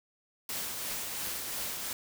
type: noise with tremolo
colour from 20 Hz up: white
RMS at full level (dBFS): -35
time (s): 0.49-1.93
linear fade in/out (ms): 2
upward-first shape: triangle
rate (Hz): 2.9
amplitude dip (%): 35
effects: none